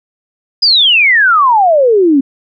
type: exponential sweep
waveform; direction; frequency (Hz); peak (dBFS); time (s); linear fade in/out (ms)
sine; down; 5040 to 261.6; -5; 0.62-2.21; 10
effects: none